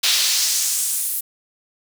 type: noise with high-pass filter sweep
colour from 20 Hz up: brown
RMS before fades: -20 dBFS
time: 0.03-1.21 s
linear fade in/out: 10 ms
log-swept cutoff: 3500 to 12000 Hz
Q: 1.6
effects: none